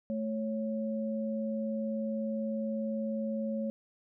sine tone pair together, 219.1 / 552 Hz, A3 / C#5, -7 / -7 cents, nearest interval octave + major third, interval 1600 cents, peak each -32 / -36 dBFS, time 0.1-3.7 s, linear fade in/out 0 ms, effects none

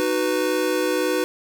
square chord, B major, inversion first, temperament just, 308.7 / 370.4 / 493.9 Hz, D#4 / F#4 / B4, -14 / +2 / 0 cents, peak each -26 / -25 / -24 dBFS, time 0-1.24 s, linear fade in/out 0 ms, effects none

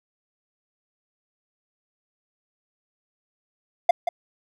triangle tone with echo, 696 Hz, F5, 6 cents flat, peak -8 dBFS, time 3.89-3.91 s, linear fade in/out 5 ms, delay 180 ms, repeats 1, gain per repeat -10 dB, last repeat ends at 4.09 s, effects none

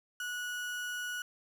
35% pulse tone, 1465 Hz, F#6, 18 cents flat, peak -34 dBFS, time 0.2-1.22 s, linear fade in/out 2 ms, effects none

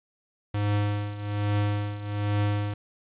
square tone with tremolo, 103.2 Hz, G#2, 10 cents flat, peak -22 dBFS, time 0.54-2.74 s, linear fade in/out 5 ms, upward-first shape triangle, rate 1.2 Hz, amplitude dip 80%, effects resampled to 8000 Hz + 9-bit

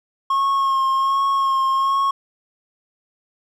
triangle tone with vibrato, 1083 Hz, C#6, 41 cents flat, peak -14 dBFS, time 0.3-2.11 s, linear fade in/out 5 ms, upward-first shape sine, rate 1.3 Hz, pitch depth 23 cents each way, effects none

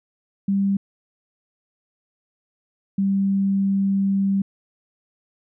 sine tone pair in turn, 197.2 / 195.95 Hz, G3 / G3, +11 / 0 cents, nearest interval unison, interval 11 cents, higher first, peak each -17 dBFS, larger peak neither, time 0.48-0.77 / 2.98-4.42 s, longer second, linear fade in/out 5 ms, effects none

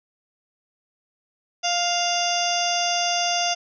harmonic tone with a mistuned harmonic, 698.5 Hz, F5, in tune, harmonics 1 / 2 / 3 / 4 / 5 / 7 / 8 / 9, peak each -24 / -33 / -35 / -27 / -31 / -29 / -31 / -30 dBFS, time 1.63-3.55 s, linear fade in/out 20 ms, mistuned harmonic 2, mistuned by +17 cents, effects none

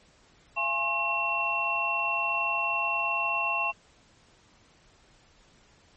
sine tone cluster, 681 / 832 / 1072 / 2717 Hz, F5 / G#5 / C6 / F7, -44 / +3 / +42 / -48 cents, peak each -35 / -34 / -31 / -27 dBFS, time 0.56-3.72 s, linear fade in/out 20 ms, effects pink hiss -60 dBFS RMS until 5.96 s + MP3 32 kbps

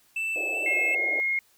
triangle tone with vibrato, 2637 Hz, E7, in tune, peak -25 dBFS, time 0.16-0.95 s, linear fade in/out 5 ms, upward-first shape square, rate 2.6 Hz, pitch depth 10 cents each way
white band-pass noise, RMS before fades -37 dBFS, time 0.36-1.2 s, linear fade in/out 0 ms, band 310 to 760 Hz, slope 96 dB/octave
sine tone, 2148 Hz, C7, 45 cents sharp, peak -23 dBFS, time 0.66-1.39 s, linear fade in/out 2 ms
effects white hiss -62 dBFS RMS until 1.57 s

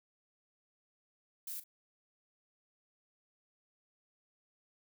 violet noise with echo, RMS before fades -42 dBFS, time 1.47-1.6 s, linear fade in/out 5 ms, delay 40 ms, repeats 1, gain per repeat -14 dB, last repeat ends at 1.64 s, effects none

